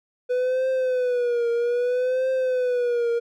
triangle tone with vibrato, 494.9 Hz, B4, 4 cents sharp, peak -18 dBFS, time 0.29-3.2 s, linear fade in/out 20 ms, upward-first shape triangle, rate 0.62 Hz, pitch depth 100 cents each way, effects none

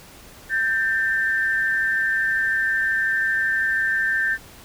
sine tone pair together, 1568 / 1793.6 Hz, G6 / A6, 0 / +33 cents, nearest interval major second, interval 233 cents, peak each -22 / -21 dBFS, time 0.49-4.38 s, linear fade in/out 50 ms, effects pink hiss -45 dBFS RMS until 4.64 s

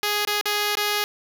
5% pulse tone with dropouts, 415.3 Hz, G#4, in tune, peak -10 dBFS, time 0.03-1.04 s, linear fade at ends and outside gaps 1 ms, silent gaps 0.251-0.273 / 0.412-0.456 / 0.753-0.771 s, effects none

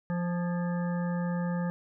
harmonic tone with a mistuned harmonic, 174.61 Hz, F3, in tune, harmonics 1 / 3 / 5 / 7 / 9 / 10, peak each -28 / -38 / -42 / -45 / -47 / -48 dBFS, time 0.1-1.7 s, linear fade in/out 0 ms, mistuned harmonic 9, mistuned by +63 cents, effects none

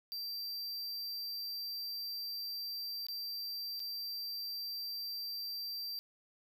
square tone with dropouts, 4699 Hz, D8, in tune, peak -39 dBFS, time 0.12-5.99 s, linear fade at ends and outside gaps 0 ms, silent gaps 3.067-3.085 / 3.795-3.801 s, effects none

